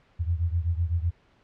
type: beating tone pair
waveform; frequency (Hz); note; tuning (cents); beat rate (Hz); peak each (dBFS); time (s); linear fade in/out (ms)
sine; 82.41 / 90.31; E2 / F#2; 0 / -41; 7.9; -25 / -28; 0.19-1.11; 20
effects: pink hiss -62 dBFS RMS until 1.43 s + low-pass 3000 Hz 12 dB/octave